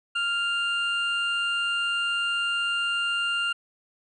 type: tone pair together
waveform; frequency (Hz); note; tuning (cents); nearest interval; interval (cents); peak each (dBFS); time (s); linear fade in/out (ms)
triangle; 1396.9 / 2796; F6 / F7; 0 / +1; octave; 1201; -25; 0.15-3.53; 10
effects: resampled to 22050 Hz